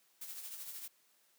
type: noise with tremolo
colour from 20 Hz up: blue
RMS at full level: -44 dBFS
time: 0.21-0.88 s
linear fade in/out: 5 ms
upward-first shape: triangle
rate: 13 Hz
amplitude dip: 55%
effects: white hiss -71 dBFS RMS until 1.38 s + high-pass 200 Hz 12 dB/octave